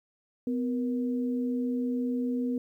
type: tone pair together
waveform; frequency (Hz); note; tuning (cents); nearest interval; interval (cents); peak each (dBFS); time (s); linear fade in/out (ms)
sine; 251.4 / 473.4; B3 / A#4; +31 / +27; major seventh; 1096; -27 / -36; 0.47-2.58; 2
effects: 11-bit